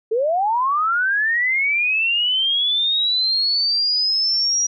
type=linear sweep; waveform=sine; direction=up; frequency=422.1 to 5770 Hz; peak=-16 dBFS; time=0.11-4.67 s; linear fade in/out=10 ms; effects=none